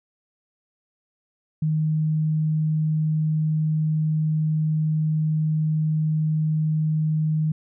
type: tone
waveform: sine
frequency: 155.56 Hz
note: D#3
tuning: in tune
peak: -19 dBFS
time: 1.62-7.52 s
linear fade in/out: 5 ms
effects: none